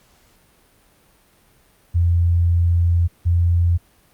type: tone pair in turn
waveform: sine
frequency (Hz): 85.8 / 86.15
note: F2 / F2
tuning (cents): -30 / -23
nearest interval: unison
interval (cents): 7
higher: second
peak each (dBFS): -13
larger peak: neither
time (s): 1.94-3.08 / 3.25-3.78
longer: first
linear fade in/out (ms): 20
effects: pink hiss -56 dBFS RMS until 4.13 s + Opus 48 kbps